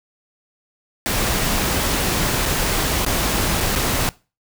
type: noise with dropouts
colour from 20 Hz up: pink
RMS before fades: -20 dBFS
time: 1.06-4.09 s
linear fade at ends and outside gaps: 0 ms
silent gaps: 2.455-2.459 / 3.049-3.064 / 3.603-3.607 / 3.753-3.759 s
effects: noise-tail reverb RT60 0.3 s tail -21 dB re dry